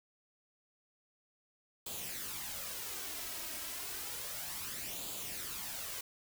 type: noise with flanger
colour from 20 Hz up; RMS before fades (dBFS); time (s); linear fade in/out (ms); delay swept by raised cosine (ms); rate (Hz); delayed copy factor
white; -42; 1.86-6.01; 5; 0.26 to 3.16; 0.31; +0.55
effects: none